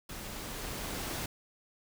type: noise with level ramp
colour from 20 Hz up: pink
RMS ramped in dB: -43 to -36 dBFS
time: 0.09-1.26 s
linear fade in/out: 5 ms
effects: none